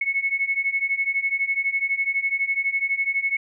sine beating tone pair, 2192 / 2204 Hz, C#7 / C#7, -20 / -11 cents, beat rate 12 Hz, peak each -25 / -23 dBFS, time 0.01-3.37 s, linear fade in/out 5 ms, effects none

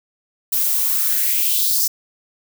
violet noise with high-pass filter sweep, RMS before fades -18 dBFS, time 0.52-1.88 s, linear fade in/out 10 ms, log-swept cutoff 510 to 5700 Hz, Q 3.2, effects none

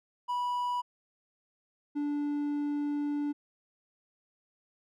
triangle tone pair in turn, 980 / 291.4 Hz, B5 / D4, -14 / -13 cents, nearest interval octave + major sixth, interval 2099 cents, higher first, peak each -27 dBFS, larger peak neither, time 0.28-0.82 / 1.95-3.33 s, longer second, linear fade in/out 20 ms, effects none

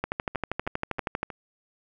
two click trains, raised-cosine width 0.5 ms, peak -22 / -12 dBFS, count 4 / 16, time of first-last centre 0.35-1.302 / 0.04-1.23 s, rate 3.15 / 12.6 Hz, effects none

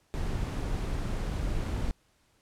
brown noise, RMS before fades -31 dBFS, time 0.14-1.91 s, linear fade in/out 0 ms, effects pink hiss -68 dBFS RMS until 2.41 s + low-pass 11000 Hz 12 dB/octave

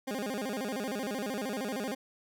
20% pulse tone with vibrato, 233.1 Hz, A#3, in tune, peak -28 dBFS, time 0.07-1.95 s, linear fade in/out 10 ms, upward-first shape square, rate 13 Hz, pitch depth 220 cents each way, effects none

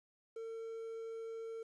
triangle tone with quantisation, 452.3 Hz, A4, 48 cents sharp, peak -40 dBFS, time 0.36-1.63 s, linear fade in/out 5 ms, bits 11, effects resampled to 24000 Hz

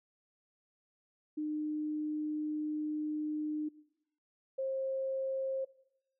sine tone pair in turn, 303.9 / 532.8 Hz, D#4 / C5, -41 / +31 cents, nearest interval minor seventh, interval 972 cents, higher second, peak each -33 / -32 dBFS, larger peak second, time 1.37-3.69 / 4.58-5.65 s, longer first, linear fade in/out 10 ms, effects noise-tail reverb RT60 0.8 s tail -19 dB re dry

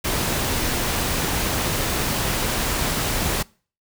pink noise, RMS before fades -23 dBFS, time 0.04-3.43 s, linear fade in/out 10 ms, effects noise-tail reverb RT60 0.4 s tail -24 dB re dry

